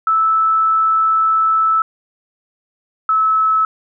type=tone pair in turn; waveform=sine; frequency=1312 / 1299.9 Hz; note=E6 / E6; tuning=-9 / -25 cents; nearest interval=unison; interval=16 cents; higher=first; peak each=-11 dBFS; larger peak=neither; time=0.07-1.82 / 3.09-3.65 s; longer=first; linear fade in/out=2 ms; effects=none